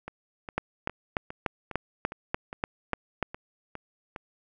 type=two click trains; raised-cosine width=0.5 ms; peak=-11 / -22 dBFS; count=10 / 11; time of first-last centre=0.58-3.227 / 0.08-4.162 s; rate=3.4 / 2.45 Hz; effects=none